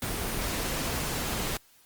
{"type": "noise", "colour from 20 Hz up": "pink", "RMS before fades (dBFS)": -31, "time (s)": [0.02, 1.57], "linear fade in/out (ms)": 2, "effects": ["white hiss -60 dBFS RMS until 1.85 s", "Opus 24 kbps"]}